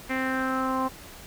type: tone with low-pass filter sweep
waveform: sawtooth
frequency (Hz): 261.6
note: C4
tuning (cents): 0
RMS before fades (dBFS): -27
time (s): 0.09-0.89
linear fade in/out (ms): 20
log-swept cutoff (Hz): 2100 to 1000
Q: 4.8
effects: pink hiss -45 dBFS RMS until 1.26 s